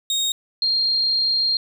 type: tone pair in turn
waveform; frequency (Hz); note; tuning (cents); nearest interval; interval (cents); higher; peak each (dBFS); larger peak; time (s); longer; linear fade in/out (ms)
30% pulse / sine; 3729 / 4211; A#7 / C8; 0 / +10; major second; 210; second; -17; neither; 0.1-0.32 / 0.62-1.57; second; 2
effects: none